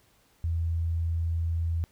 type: tone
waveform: sine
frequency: 83.1 Hz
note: E2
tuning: 15 cents sharp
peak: -25 dBFS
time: 0.44-1.84 s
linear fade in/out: 0 ms
effects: pink hiss -64 dBFS RMS until 1.91 s